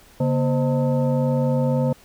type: tone with frequency modulation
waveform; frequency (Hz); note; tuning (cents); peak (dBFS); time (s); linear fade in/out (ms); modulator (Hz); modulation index
sine; 140.4; C#3; +22; -17; 0.2-1.93; 5; 379; 1.2
effects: pink hiss -51 dBFS RMS until 2.04 s